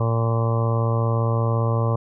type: harmonic tone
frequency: 114.7 Hz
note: A#2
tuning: 28 cents flat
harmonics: 1 / 2 / 3 / 4 / 5 / 6 / 7 / 8 / 9 / 10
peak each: -19 / -32 / -34 / -29 / -29 / -38 / -36 / -39 / -31 / -34 dBFS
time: 0-1.96 s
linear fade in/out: 5 ms
effects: none